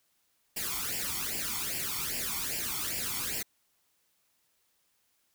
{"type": "noise with flanger", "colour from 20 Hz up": "white", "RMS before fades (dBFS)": -34, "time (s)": [0.56, 3.43], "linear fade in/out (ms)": 10, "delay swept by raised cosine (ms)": [0.39, 0.92], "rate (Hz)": 2.5, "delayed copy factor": 0.8, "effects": ["white hiss -73 dBFS RMS until 5.34 s"]}